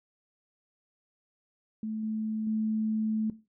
sine tone with level steps, 217.9 Hz, A3, 17 cents flat, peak -31 / -29 / -26 dBFS, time 1.83-3.3 s, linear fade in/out 2 ms, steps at 2.03 / 2.47 s, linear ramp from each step 2 ms, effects noise-tail reverb RT60 0.3 s tail -17 dB re dry

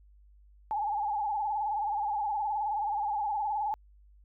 sine tone with vibrato, 838 Hz, G#5, 15 cents sharp, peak -28 dBFS, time 0.71-3.74 s, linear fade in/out 0 ms, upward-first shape sine, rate 19 Hz, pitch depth 80 cents each way, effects added 50 Hz sine -55 dBFS peak until 4.24 s

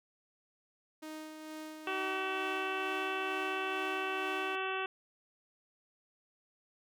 sawtooth tone with tremolo, 311.1 Hz, D#4, in tune, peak -38 dBFS, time 1.02-4.56 s, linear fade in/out 10 ms, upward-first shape sine, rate 2.2 Hz, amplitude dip 40%
harmonic tone, 380.4 Hz, F#4, 48 cents sharp, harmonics 1 / 2 / 3 / 4 / 5 / 6 / 7 / 8 / 9, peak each -39 / -41 / -40 / -41 / -47 / -49 / -40 / -48 / -51 dBFS, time 1.87-4.86 s, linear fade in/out 2 ms
effects none

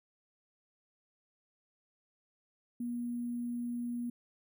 sine tone with sample-and-hold, 240 Hz, B3, 49 cents flat, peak -34 dBFS, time 2.8-4.1 s, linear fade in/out 5 ms, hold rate 11025 Hz, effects none

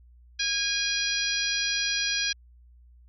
harmonic tone, 819 Hz, G#5, 24 cents flat, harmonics 2 / 3 / 4 / 5 / 6 / 7, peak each -32 / -32 / -32 / -32 / -32 / -32 dBFS, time 0.39-2.33 s, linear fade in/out 10 ms, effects added 60 Hz sine -51 dBFS peak until 3.08 s

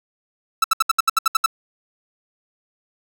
45% pulse tone bursts, 1318.5 Hz, E6, in tune, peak -12 dBFS, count 10, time 0.62-1.461 s, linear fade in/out 5 ms, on 22 ms, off 69 ms, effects none

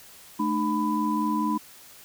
sine tone cluster, 218.1 / 302.6 / 997 Hz, A3 / D#4 / B5, -15 / -48 / +16 cents, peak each -27 dBFS, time 0.39-1.58 s, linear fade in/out 10 ms, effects white hiss -49 dBFS RMS until 2.04 s

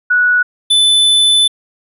sine / square tone pair in turn, 1470 / 3507 Hz, F#6 / A7, -12 / -6 cents, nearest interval octave + minor third, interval 1506 cents, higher second, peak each -8 dBFS, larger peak neither, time 0.1-0.43 / 0.7-1.48 s, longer second, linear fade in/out 10 ms, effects resampled to 32000 Hz

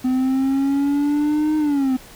triangle exponential two-way sweep, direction up then down, 254.1 to 309.4 to 254.1 Hz, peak -14 dBFS, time 0.04-1.97 s, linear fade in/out 10 ms, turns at 1.57 s, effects pink hiss -43 dBFS RMS until 2.15 s

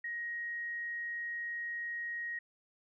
sine tone, 1883 Hz, A#6, 17 cents sharp, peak -36 dBFS, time 0.04-2.39 s, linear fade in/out 5 ms, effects none

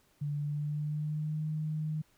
sine tone with pitch glide, 145.9 to 154.58 Hz, D3 to D#3, -11 to -11 cents, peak -31 dBFS, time 0.21-2.02 s, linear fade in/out 10 ms, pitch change +100 cents, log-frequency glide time 0.36-1.43 s, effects pink hiss -68 dBFS RMS until 2.17 s

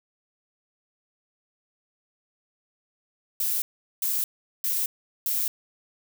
violet noise bursts, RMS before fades -26 dBFS, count 4, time 3.4-5.48 s, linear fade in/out 2 ms, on 220 ms, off 400 ms, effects none

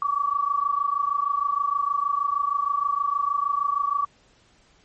sine tone pair together, 1131 / 1157.4 Hz, C#6 / D6, +34 / -26 cents, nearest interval unison, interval 40 cents, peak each -24 dBFS, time 0.02-4.05 s, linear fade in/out 2 ms, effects pink hiss -59 dBFS RMS until 4.84 s + MP3 32 kbps

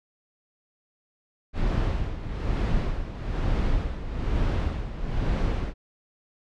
brown noise with tremolo, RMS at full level -23 dBFS, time 1.53-5.74 s, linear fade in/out 50 ms, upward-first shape sine, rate 1.1 Hz, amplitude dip 70%, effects low-pass 4000 Hz 12 dB/octave

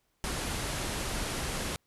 pink low-pass noise, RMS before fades -34 dBFS, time 0.24-1.76 s, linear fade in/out 0 ms, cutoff 12000 Hz, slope 96 dB/octave, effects pink hiss -74 dBFS RMS until 1.86 s

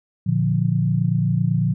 sine chord, Bb major, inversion none, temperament equal, 116.54 / 146.83 / 174.61 Hz, Bb2 / D3 / F3, 0 / 0 / 0 cents, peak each -21 dBFS, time 0.26-1.74 s, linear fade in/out 10 ms, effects none

